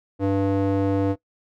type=tone with band-pass filter; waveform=square; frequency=98 Hz; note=G2; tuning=in tune; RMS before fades=-21 dBFS; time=0.19-1.16 s; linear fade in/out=50 ms; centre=380 Hz; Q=1.9; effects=noise-tail reverb RT60 0.1 s tail -18 dB re dry